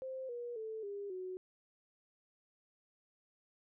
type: tone with pitch steps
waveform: sine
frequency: 523.3 / 479.9 / 440 / 403.5 / 370 Hz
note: C5 / B4 / A4 / G#4 / F#4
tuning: 0 / -50 / 0 / -50 / 0 cents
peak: -40 dBFS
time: 0.02-1.37 s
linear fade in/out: 0 ms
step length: 270 ms
effects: none